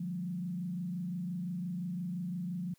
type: tone with frequency modulation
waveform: sine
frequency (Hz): 177.9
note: F3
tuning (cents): +32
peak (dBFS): -34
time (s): 0-2.74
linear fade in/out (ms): 5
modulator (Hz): 25.8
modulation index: 0.71
effects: white hiss -70 dBFS RMS until 2.78 s